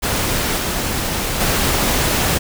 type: noise with level steps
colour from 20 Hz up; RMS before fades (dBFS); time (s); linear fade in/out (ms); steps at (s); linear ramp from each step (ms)
pink; -19 / -21 / -17; 0.02-2.39; 20; 0.58 / 1.4; 5
effects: none